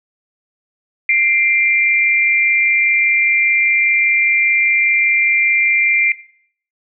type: tone pair together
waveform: sine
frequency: 2093 / 2368 Hz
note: C7 / D7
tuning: 0 / +14 cents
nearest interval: major second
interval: 214 cents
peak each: -13 dBFS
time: 1.09-6.12 s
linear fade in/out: 2 ms
effects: noise-tail reverb RT60 0.6 s tail -19 dB re dry